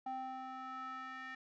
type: tone with band-pass filter sweep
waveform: square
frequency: 260.5 Hz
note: C4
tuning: 7 cents flat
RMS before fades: -45 dBFS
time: 0.06-1.35 s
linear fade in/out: 5 ms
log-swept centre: 780 to 1800 Hz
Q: 3.8
effects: resampled to 16000 Hz